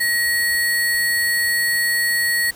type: tone with sample-and-hold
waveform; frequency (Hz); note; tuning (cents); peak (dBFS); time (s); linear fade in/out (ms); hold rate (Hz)
sine; 1900; A#6; +33; -16; 0-2.51; 10; 6300
effects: pink hiss -43 dBFS RMS until 2.55 s